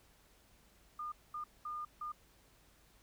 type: tone bursts at uneven times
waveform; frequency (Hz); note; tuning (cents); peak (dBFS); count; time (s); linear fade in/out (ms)
sine; 1213; D#6; -44; -39; 4; 0.99-1.12 / 1.34-1.44 / 1.65-1.85 / 2.01-2.12; 5
effects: added 50 Hz sine -70 dBFS peak until 3.02 s + pink hiss -67 dBFS RMS until 3.02 s